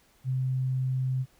sine tone, 130 Hz, C3, 11 cents flat, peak -25 dBFS, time 0.24-1.26 s, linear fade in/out 50 ms, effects pink hiss -63 dBFS RMS until 1.39 s

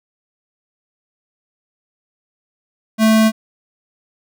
square tone, 220 Hz, A3, in tune, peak -10 dBFS, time 2.98-3.32 s, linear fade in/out 50 ms, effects none

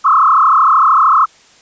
sine tone with frequency modulation, 1194 Hz, D6, 28 cents sharp, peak -6 dBFS, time 0.04-1.26 s, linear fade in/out 20 ms, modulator 33.2 Hz, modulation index 4.2, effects white hiss -46 dBFS RMS until 1.61 s + resampled to 16000 Hz

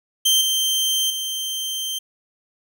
sawtooth tone with level steps, 3136 Hz, G7, in tune, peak -11 / -15 / -21 dBFS, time 0.25-1.99 s, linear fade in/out 10 ms, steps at 0.41 / 1.1 s, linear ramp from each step 2 ms, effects none

